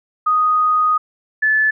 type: tone pair in turn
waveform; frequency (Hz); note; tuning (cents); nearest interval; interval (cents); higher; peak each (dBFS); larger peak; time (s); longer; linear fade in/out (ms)
sine; 1244.5 / 1735.9; D#6 / A6; 0 / -24; tritone; 576; second; -12; neither; 0.26-0.98 / 1.42-1.71; first; 10
effects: none